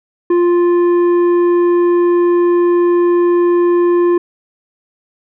sine tone with tanh clipping, 349.2 Hz, F4, in tune, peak -10 dBFS, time 0.3-4.18 s, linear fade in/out 5 ms, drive 8 dB, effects none

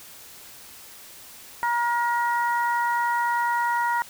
harmonic tone, 475 Hz, A#4, 33 cents sharp, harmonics 2 / 3 / 4, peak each -22 / -29 / -30 dBFS, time 1.63-4.02 s, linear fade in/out 0 ms, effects white hiss -45 dBFS RMS until 4.09 s

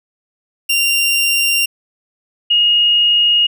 sawtooth / sine tone pair in turn, 2776 / 2866 Hz, F7 / F7, -11 / +44 cents, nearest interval minor second, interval 55 cents, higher second, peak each -9 dBFS, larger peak neither, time 0.69-1.66 / 2.5-3.47 s, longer neither, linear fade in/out 10 ms, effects none

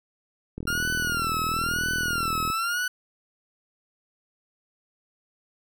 click train, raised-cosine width 3 ms, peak -21 dBFS, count 79, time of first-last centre 0.58-2.501 s, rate 40.6 Hz
40% pulse tone with vibrato, 1390 Hz, F6, 9 cents flat, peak -24 dBFS, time 0.67-2.88 s, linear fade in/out 5 ms, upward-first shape sine, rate 1 Hz, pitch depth 130 cents each way
effects none

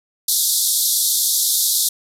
white band-pass noise, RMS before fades -18 dBFS, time 0.28-1.89 s, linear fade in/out 5 ms, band 3500 to 14000 Hz, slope 96 dB/octave, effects none

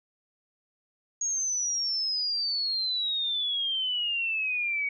sine exponential sweep, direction down, 6640 to 2240 Hz, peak -26 dBFS, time 1.21-4.89 s, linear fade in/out 5 ms, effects none

